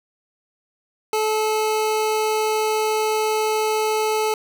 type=tone; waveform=25% pulse; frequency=433 Hz; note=A4; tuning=28 cents flat; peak=-15 dBFS; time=1.13-4.34 s; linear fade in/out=2 ms; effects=none